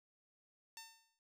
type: tone with exponential decay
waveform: 5% pulse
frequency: 900 Hz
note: A5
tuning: 39 cents sharp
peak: -35 dBFS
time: 0.77-1.19 s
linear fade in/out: 1 ms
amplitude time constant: 90 ms
effects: none